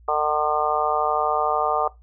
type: harmonic tone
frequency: 151.1 Hz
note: D3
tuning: 50 cents sharp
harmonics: 3 / 4 / 5 / 6 / 7 / 8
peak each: -27 / -27 / -24 / -28 / -28 / -25 dBFS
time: 0.08-1.88 s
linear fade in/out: 5 ms
effects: noise-tail reverb RT60 0.2 s tail -19 dB re dry + added 58 Hz sine -47 dBFS peak until 2.02 s